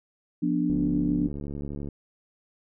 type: chord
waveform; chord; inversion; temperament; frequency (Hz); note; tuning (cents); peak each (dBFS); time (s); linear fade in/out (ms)
sine; B diminished; second; equal with one note detuned; 174.61 / 244.8 / 293.7; F3 / B3 / D4; 0 / -15 / 0; -28 / -28 / -25; 0.42-1.28; 10
type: click train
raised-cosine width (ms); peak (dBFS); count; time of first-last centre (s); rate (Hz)
3; -23; 86; 0.7-1.887; 71.6
effects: none